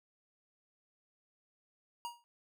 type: tone with exponential decay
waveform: square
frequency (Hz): 949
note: A#5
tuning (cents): +31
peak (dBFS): -36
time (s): 2.05-2.24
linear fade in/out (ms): 0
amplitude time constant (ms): 41
effects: none